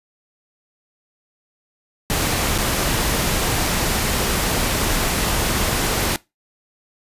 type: noise with dropouts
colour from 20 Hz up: pink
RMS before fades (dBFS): -20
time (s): 2.1-6.16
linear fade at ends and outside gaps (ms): 0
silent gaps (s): 2.579-2.585
effects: noise-tail reverb RT60 0.2 s tail -20 dB re dry + resampled to 32000 Hz